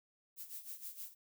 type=noise with tremolo; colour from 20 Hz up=violet; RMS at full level=-45 dBFS; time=0.36-1.15 s; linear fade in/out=50 ms; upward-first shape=sine; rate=6.4 Hz; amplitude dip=75%; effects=none